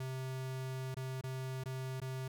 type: tone with dropouts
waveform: square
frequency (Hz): 130.8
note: C3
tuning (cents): 0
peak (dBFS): -39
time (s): 0-2.28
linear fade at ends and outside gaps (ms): 5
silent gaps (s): 0.945-0.967 / 1.212-1.237 / 1.638-1.657 / 2.002-2.016
effects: none